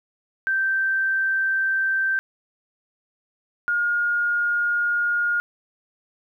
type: tone pair in turn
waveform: sine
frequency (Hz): 1560 / 1425.1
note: G6 / F6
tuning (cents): -9 / +35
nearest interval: major second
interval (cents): 156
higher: first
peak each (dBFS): -19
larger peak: neither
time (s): 0.47-2.19 / 3.68-5.4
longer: neither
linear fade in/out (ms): 0
effects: 10-bit